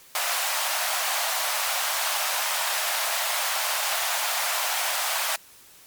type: high-pass noise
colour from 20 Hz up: pink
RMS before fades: -26 dBFS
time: 0.15-5.36 s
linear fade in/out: 2 ms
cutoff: 630 Hz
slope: 48 dB/octave
effects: white hiss -51 dBFS RMS until 5.86 s + MP3 96 kbps